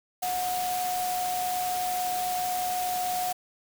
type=tone in noise; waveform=sine; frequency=728 Hz; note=F#5; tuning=28 cents flat; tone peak=-27 dBFS; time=0.22-3.33 s; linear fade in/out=10 ms; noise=white; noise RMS=-35 dBFS; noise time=0.22-3.33 s; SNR=+5 dB; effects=none